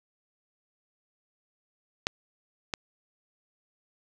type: clicks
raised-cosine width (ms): 0.2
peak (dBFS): -8 / -12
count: 2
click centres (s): 2.069 / 2.738
effects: none